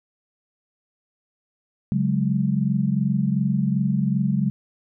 sine chord, C# suspended fourth, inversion none, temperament equal with one note detuned, 140.12 / 185 / 207.7 Hz, C#3 / F#3 / G#3, +19 / 0 / 0 cents, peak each -23 dBFS, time 1.92-4.5 s, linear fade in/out 0 ms, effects none

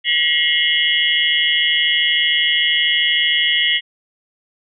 sine tone cluster, 1926 / 2132 / 2854 / 3007 / 3327 Hz, B6 / C7 / F7 / F#7 / G#7, -44 / +32 / +37 / +27 / +2 cents, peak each -20 dBFS, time 0.04-3.81 s, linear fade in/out 50 ms, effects none

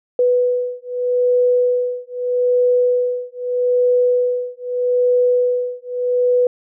sine beating tone pair, 493.9 / 494.7 Hz, B4 / B4, 0 / +3 cents, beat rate 0.8 Hz, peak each -17 dBFS, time 0.19-6.47 s, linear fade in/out 2 ms, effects none

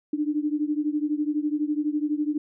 sine beating tone pair, 294.9 / 306.9 Hz, D4 / D#4, +7 / -24 cents, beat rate 12 Hz, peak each -25 / -27 dBFS, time 0.13-2.38 s, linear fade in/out 5 ms, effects none

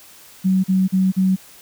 sine tone bursts, 188.4 Hz, F#3, 32 cents sharp, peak -13 dBFS, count 4, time 0.44-1.363 s, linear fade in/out 20 ms, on 200 ms, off 41 ms, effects white hiss -45 dBFS RMS until 1.61 s

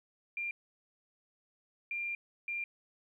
sine tone bursts at uneven times, 2388 Hz, D7, 28 cents sharp, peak -34 dBFS, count 3, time 0.37-0.51 / 1.91-2.15 / 2.48-2.64 s, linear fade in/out 2 ms, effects 12-bit

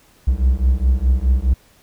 triangle beating tone pair, 61.7 / 66.5 Hz, B1 / C2, -1 / +29 cents, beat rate 4.8 Hz, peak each -14 dBFS, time 0.27-1.54 s, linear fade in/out 10 ms, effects pink hiss -53 dBFS RMS until 1.82 s

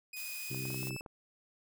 sawtooth tone with pitch glide, 2489 to 2628 Hz, D#7 to E7, 0 to -6 cents, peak -39 dBFS, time 0.13-1.01 s, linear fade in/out 5 ms, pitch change +94 cents, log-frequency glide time 0.63-0.86 s
blue noise, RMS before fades -44 dBFS, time 0.16-0.9 s, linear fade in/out 10 ms
harmonic tone, 65 Hz, C2, 11 cents flat, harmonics 2 / 3 / 4 / 5 / 6, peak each -39 / -47 / -49 / -47 / -48 dBFS, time 0.5-0.97 s, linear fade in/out 10 ms
clicks, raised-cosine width 1 ms, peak -33 dBFS, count 10, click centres 0.546 / 0.654 / 0.704 / 0.744 / 0.83 / 0.872 / 0.907 / 0.964 / 1.009 / 1.062 s
effects none

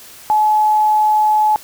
sine tone, 854 Hz, G#5, 48 cents sharp, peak -10 dBFS, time 0.3-1.56 s, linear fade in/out 0 ms, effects white hiss -39 dBFS RMS until 1.63 s

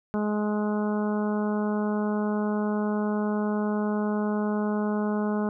harmonic tone, 210 Hz, G#3, 19 cents sharp, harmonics 1 / 2 / 3 / 4 / 5 / 6 / 7, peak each -25 / -31 / -35 / -37 / -39 / -41 / -42 dBFS, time 0.14-5.49 s, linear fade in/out 0 ms, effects none

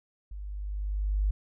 sine tone with level ramp, 50.2 Hz, G1, 42 cents sharp, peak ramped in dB -37 to -22 dBFS, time 0.31-1.31 s, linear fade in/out 5 ms, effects none

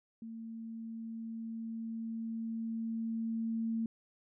sine tone with level ramp, 226.2 Hz, A3, 48 cents sharp, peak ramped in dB -42 to -31 dBFS, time 0.22-3.86 s, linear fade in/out 2 ms, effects none

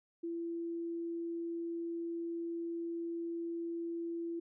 sine tone, 336.9 Hz, E4, 38 cents sharp, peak -36 dBFS, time 0.23-4.4 s, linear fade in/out 10 ms, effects none

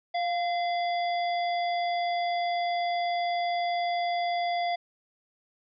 harmonic tone with a mistuned harmonic, 684 Hz, F5, 36 cents flat, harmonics 1 / 3 / 5 / 7, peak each -26 / -36 / -40 / -43 dBFS, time 0.14-4.76 s, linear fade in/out 10 ms, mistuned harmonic 1, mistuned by +39 cents, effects none

